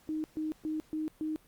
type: tone bursts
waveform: sine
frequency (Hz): 311.1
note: D#4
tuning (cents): 0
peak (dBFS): -31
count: 5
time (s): 0.09-1.36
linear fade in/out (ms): 0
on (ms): 150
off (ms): 130
effects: pink hiss -63 dBFS RMS until 1.47 s + Opus 48 kbps